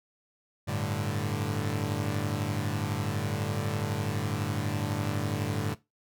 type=chord; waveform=sawtooth; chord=G suspended second; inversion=none; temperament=equal; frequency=98 / 110 / 146.83 Hz; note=G2 / A2 / D3; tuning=0 / 0 / 0 cents; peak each=-29 dBFS; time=0.67-5.75 s; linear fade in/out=20 ms; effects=noise-tail reverb RT60 0.2 s tail -17 dB re dry